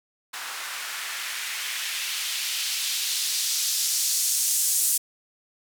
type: noise with band-pass filter sweep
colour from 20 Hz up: blue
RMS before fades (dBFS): -27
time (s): 0.33-4.98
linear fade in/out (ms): 10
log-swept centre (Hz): 1200 to 8600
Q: 1.2
effects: none